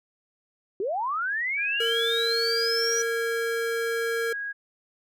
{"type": "linear sweep", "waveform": "sine", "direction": "up", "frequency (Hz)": [356.8, 5900], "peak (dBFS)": -25, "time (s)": [0.8, 3.02], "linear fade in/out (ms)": 2}
{"type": "tone with tremolo", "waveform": "sine", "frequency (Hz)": 1647, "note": "G#6", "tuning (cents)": -15, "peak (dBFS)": -29, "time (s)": [1.57, 4.53], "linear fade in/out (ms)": 20, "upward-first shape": "triangle", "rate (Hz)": 0.82, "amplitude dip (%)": 25}
{"type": "tone", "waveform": "square", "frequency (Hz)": 460, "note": "A#4", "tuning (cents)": -23, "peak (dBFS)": -27, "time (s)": [1.8, 4.33], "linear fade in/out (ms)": 5}
{"effects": []}